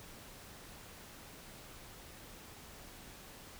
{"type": "silence", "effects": ["pink hiss -53 dBFS RMS until 3.59 s"]}